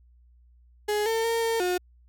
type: tone with pitch steps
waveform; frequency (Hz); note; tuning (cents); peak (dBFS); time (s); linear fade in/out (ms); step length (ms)
35% pulse; 418.5 / 450.4 / 459.4 / 455.6 / 360.3; G#4 / A4 / A#4 / A#4 / F#4; +13 / +40 / -25 / -40 / -46; -22; 0.88-1.78; 10; 180
effects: added 60 Hz sine -54 dBFS peak until 2.08 s